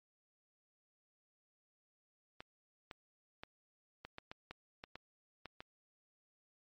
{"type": "clicks", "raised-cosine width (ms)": 0.3, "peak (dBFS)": -30, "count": 11, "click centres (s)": [2.405, 2.912, 3.435, 4.05, 4.184, 4.315, 4.51, 4.839, 4.956, 5.457, 5.605], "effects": ["MP3 32 kbps"]}